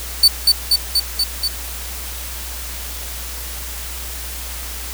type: tone with echo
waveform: 40% pulse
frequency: 4521 Hz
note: C#8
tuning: 33 cents sharp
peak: -5 dBFS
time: 0.23-0.28 s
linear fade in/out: 5 ms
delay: 240 ms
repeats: 5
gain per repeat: -2 dB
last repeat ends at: 1.48 s
effects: added 60 Hz sine -30 dBFS peak until 4.93 s + white hiss -30 dBFS RMS until 4.93 s